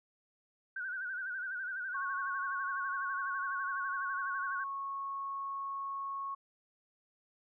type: tone with vibrato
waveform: sine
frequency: 1508 Hz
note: F#6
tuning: 32 cents sharp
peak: -36 dBFS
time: 0.76-4.64 s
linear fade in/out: 5 ms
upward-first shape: sine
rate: 12 Hz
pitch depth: 86 cents each way
type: tone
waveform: sine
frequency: 1100 Hz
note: C#6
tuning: 14 cents flat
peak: -36 dBFS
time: 1.94-6.35 s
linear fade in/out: 10 ms
effects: none